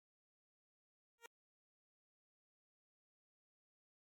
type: tone with exponential growth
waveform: 10% pulse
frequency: 466.2 Hz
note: A#4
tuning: in tune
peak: -40 dBFS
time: 1.18-1.26 s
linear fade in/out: 2 ms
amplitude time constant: 16 ms
effects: MP3 96 kbps